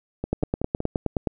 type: two click trains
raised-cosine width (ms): 2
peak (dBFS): -9 / -14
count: 10 / 4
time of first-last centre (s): 0.33-1.272 / 0.24-0.804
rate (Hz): 9.55 / 5.32
effects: none